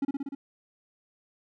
triangle tone with echo, 277.2 Hz, C#4, in tune, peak -22 dBFS, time 0.02-0.05 s, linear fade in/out 5 ms, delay 60 ms, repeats 5, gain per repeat -2 dB, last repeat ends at 0.35 s, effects none

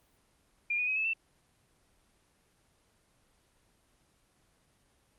sine tone with pitch steps, 2404 / 2469 / 2535 / 2603 / 2674 Hz, D7 / D#7 / D#7 / E7 / E7, +40 / -14 / +32 / -22 / +24 cents, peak -28 dBFS, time 0.7-1.135 s, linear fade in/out 5 ms, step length 87 ms, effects pink hiss -69 dBFS RMS until 5.18 s + Opus 24 kbps

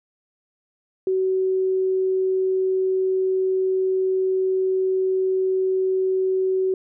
sine tone, 376.9 Hz, F#4, 32 cents sharp, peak -18 dBFS, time 1.07-6.74 s, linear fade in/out 2 ms, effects none

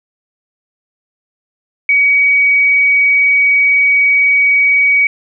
sine tone, 2261 Hz, C#7, 34 cents sharp, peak -7 dBFS, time 1.89-5.07 s, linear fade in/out 2 ms, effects none

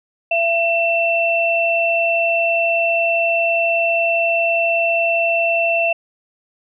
sine tone pair together, 673 / 2685 Hz, E5 / E7, +36 / +31 cents, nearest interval 2 octaves, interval 2395 cents, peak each -17 dBFS, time 0.31-5.93 s, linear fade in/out 5 ms, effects none

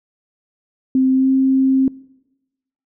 sine tone with pitch glide, 261.6 to 265.3 Hz, C4 to C4, 0 to +24 cents, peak -11 dBFS, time 0.95-1.88 s, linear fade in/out 2 ms, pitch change +24 cents, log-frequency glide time 1.14-1.29 s, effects noise-tail reverb RT60 1.0 s tail -23 dB re dry

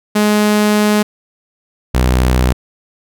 sawtooth tone pair in turn, 210 / 62.83 Hz, G#3 / B1, +19 / +30 cents, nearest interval octave + major sixth, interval 2089 cents, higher first, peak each -6 dBFS, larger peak neither, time 0.15-1.03 / 1.94-2.53 s, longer first, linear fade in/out 10 ms, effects none

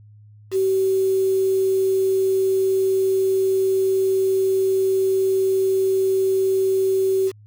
sine tone with quantisation, 382.4 Hz, G4, 43 cents flat, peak -16 dBFS, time 0.51-7.32 s, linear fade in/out 50 ms, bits 6, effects added 105 Hz sine -44 dBFS peak until 7.46 s

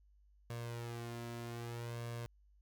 sawtooth tone with flanger, 117.9 Hz, A#2, 20 cents sharp, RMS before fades -44 dBFS, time 0.5-2.26 s, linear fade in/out 0 ms, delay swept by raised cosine 1.8 to 3 ms, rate 0.63 Hz, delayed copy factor +0.65, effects added 50 Hz sine -64 dBFS peak until 2.61 s

